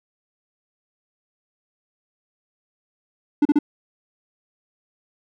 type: tone bursts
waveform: triangle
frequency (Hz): 293.7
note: D4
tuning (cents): 0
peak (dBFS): -10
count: 3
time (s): 3.42-3.589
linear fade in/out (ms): 5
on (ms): 33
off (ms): 35
effects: none